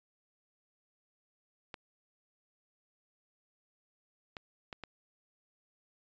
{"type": "clicks", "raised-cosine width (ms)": 0.3, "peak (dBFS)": -26, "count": 4, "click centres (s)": [1.742, 4.368, 4.728, 4.837], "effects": ["resampled to 16000 Hz"]}